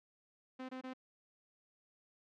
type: tone bursts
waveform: sawtooth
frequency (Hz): 258.2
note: C4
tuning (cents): -23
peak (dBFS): -39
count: 3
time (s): 0.59-0.936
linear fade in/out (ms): 10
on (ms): 100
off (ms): 23
effects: low-pass 3000 Hz 12 dB/octave